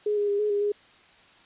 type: tone with pitch steps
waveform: sine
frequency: 418.6 / 411.3 / 405.2 / 421.1 / 407.6 / 412.8 Hz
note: G#4 / G#4 / G#4 / G#4 / G#4 / G#4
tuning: +14 / -17 / -43 / +24 / -32 / -10 cents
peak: -22 dBFS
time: 0.06-0.72 s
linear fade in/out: 5 ms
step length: 110 ms
effects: white hiss -55 dBFS RMS until 1.45 s + resampled to 8000 Hz